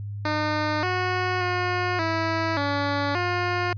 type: tone with pitch steps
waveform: 10% pulse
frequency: 304.1 / 365.3 / 359.9 / 326.6 / 285.2 / 355.7 Hz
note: D#4 / F#4 / F#4 / E4 / C#4 / F4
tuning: -40 / -22 / -48 / -16 / +49 / +32 cents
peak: -15 dBFS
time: 0.25-3.73 s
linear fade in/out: 2 ms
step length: 580 ms
effects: added 102 Hz sine -30 dBFS peak until 3.77 s + resampled to 11025 Hz